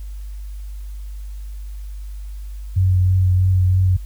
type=tone with vibrato; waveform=sine; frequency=92.5 Hz; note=F#2; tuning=in tune; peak=-12 dBFS; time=2.76-3.97 s; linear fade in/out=10 ms; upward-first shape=triangle; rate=3.1 Hz; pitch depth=24 cents each way; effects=added 50 Hz sine -28 dBFS peak until 4.05 s + white hiss -53 dBFS RMS until 4.05 s